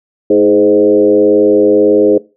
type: tone with frequency modulation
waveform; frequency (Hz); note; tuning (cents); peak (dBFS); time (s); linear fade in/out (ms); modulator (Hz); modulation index
sine; 415.3; G#4; 0; -5; 0.3-2.18; 5; 98.2; 1.2
effects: noise-tail reverb RT60 0.3 s tail -21 dB re dry